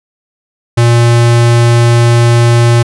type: tone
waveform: square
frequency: 118.3 Hz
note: A#2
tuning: 26 cents sharp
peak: -5 dBFS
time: 0.77-2.83 s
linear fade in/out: 10 ms
effects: resampled to 24000 Hz